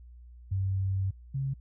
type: tone pair in turn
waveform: sine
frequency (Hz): 96.1 / 135.91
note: G2 / C#3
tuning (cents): -34 / -34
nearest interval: tritone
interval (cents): 600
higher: second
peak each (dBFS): -26 / -28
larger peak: first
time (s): 0.51-1.11 / 1.34-1.54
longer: first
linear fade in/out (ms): 10
effects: added 60 Hz sine -47 dBFS peak until 1.6 s